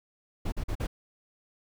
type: noise bursts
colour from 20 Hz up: brown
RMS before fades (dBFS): -30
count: 4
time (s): 0.45-0.87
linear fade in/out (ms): 10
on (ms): 72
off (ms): 44
effects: none